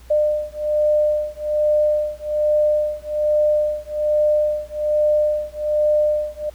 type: beating tone pair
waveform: sine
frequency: 601 / 602.2 Hz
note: D5 / D5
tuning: +40 / +43 cents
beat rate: 1.2 Hz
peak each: -19 dBFS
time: 0.1-6.5 s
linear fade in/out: 10 ms
effects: added 60 Hz sine -42 dBFS peak until 6.54 s + pink hiss -51 dBFS RMS until 6.54 s